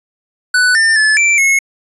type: tone with pitch steps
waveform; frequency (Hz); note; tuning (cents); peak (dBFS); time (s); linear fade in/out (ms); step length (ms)
square; 1490 / 1798 / 1730 / 2342 / 2177; F#6 / A6 / A6 / D7 / C#7; +12 / +37 / -30 / -5 / -32; -9; 0.54-1.59; 5; 210
effects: resampled to 24000 Hz